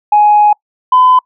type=tone pair in turn; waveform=sine; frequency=836 / 1012.3 Hz; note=G#5 / B5; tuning=+11 / +42 cents; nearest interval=minor third; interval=331 cents; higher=second; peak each=-3 dBFS; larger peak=neither; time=0.12-0.53 / 0.92-1.19 s; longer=first; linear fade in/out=5 ms; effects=noise-tail reverb RT60 0.1 s tail -26 dB re dry + tanh soft clip ceiling 0 dBFS